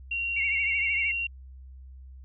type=tone; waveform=sine; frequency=2753 Hz; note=F7; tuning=25 cents flat; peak=-27 dBFS; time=0.11-1.27 s; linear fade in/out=5 ms
type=tone with vibrato; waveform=sine; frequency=2217 Hz; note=C#7; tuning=in tune; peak=-26 dBFS; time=0.36-1.12 s; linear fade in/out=10 ms; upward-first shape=triangle; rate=13 Hz; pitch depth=87 cents each way
effects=added 65 Hz sine -43 dBFS peak until 2.24 s

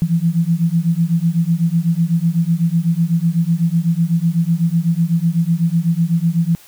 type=beating tone pair; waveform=sine; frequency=163.6 / 171.6 Hz; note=E3 / F3; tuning=-13 / -30 cents; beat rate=8 Hz; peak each=-16 dBFS; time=0.02-6.55 s; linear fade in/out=0 ms; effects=white hiss -45 dBFS RMS until 6.67 s

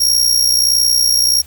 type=tone with amplitude modulation; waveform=sawtooth; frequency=5588 Hz; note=F8; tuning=in tune; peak=-5 dBFS; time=0-1.42 s; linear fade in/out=10 ms; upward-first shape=sine; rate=61.5 Hz; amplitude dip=65%; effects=added 71 Hz sine -39 dBFS peak until 1.46 s + white hiss -44 dBFS RMS until 1.46 s

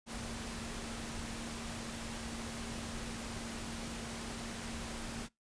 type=tone in noise; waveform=sine; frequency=230 Hz; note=A#3; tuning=23 cents flat; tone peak=-45 dBFS; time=0.06-5.29 s; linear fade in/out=50 ms; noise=pink; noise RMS=-43 dBFS; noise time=0.06-5.29 s; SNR=-5 dB; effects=noise-tail reverb RT60 0.2 s tail -24 dB re dry + resampled to 22050 Hz

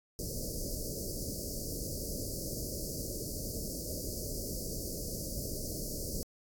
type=band-stop noise; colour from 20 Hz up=pink; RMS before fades=-38 dBFS; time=0.19-6.23 s; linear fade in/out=0 ms; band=620 to 4600 Hz; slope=96 dB/octave; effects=AAC 64 kbps

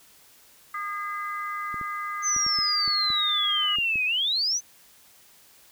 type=harmonic tone; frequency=407.6 Hz; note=G#4; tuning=32 cents flat; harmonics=3 / 4 / 5; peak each=-30 / -40 / -36 dBFS; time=0.74-3.76 s; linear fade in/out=5 ms
type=clicks; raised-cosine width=3 ms; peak=-28 dBFS; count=9; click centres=1.743 / 1.813 / 2.364 / 2.465 / 2.588 / 2.878 / 3.103 / 3.786 / 3.957 s
type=exponential two-way sweep; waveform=sine; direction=down then up; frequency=6272 to 2462 to 6272 Hz; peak=-22 dBFS; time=2.22-4.61 s; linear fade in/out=50 ms; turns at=4.05 s
effects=white hiss -55 dBFS RMS until 5.71 s

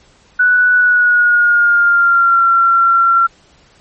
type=tone with pitch glide; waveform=sine; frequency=1480 to 1365 Hz; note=F#6 to F6; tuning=0 to -40 cents; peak=-7 dBFS; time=0.39-3.27 s; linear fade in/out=10 ms; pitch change=-140 cents; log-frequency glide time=0.75-2.45 s; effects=pink hiss -49 dBFS RMS until 3.8 s + MP3 32 kbps

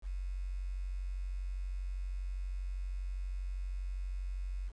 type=tone with quantisation; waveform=sine; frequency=46.25 Hz; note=F#1; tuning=in tune; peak=-35 dBFS; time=0.02-4.72 s; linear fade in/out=50 ms; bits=10; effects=resampled to 22050 Hz

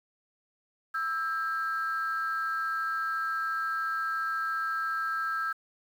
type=tone pair together; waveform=sine; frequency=1318.5 / 1604.3 Hz; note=E6 / G6; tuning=0 / +40 cents; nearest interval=minor third; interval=340 cents; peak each=-29 / -31 dBFS; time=0.94-5.53 s; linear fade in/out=10 ms; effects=tanh soft clip ceiling -23 dBFS + 9-bit

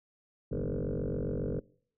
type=tone with frequency modulation; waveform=sine; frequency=158.9 Hz; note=D#3; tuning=37 cents sharp; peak=-29 dBFS; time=0.51-1.6 s; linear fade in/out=10 ms; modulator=47.3 Hz; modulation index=7.5; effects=noise-tail reverb RT60 0.6 s tail -25 dB re dry + tanh soft clip ceiling -27 dBFS

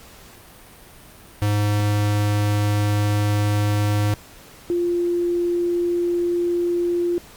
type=tone pair in turn; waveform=square / sine; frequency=103.83 / 348.2 Hz; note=G#2 / F4; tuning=0 / -5 cents; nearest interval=octave + major sixth; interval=2095 cents; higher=second; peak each=-18 dBFS; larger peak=neither; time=1.42-4.14 / 4.7-7.18 s; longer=first; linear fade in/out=0 ms; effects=pink hiss -45 dBFS RMS until 7.36 s + Opus 48 kbps

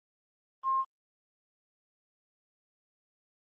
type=tone with quantisation; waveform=sine; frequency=1064 Hz; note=C6; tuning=29 cents sharp; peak=-25 dBFS; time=0.63-0.85 s; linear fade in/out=50 ms; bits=8; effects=low-pass 2000 Hz 12 dB/octave + Opus 24 kbps

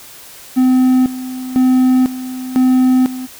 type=tone with tremolo; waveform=triangle; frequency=256.1 Hz; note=C4; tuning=37 cents flat; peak=-6 dBFS; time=0.56-3.27 s; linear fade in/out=20 ms; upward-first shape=square; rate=1 Hz; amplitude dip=80%; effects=white hiss -37 dBFS RMS until 3.39 s

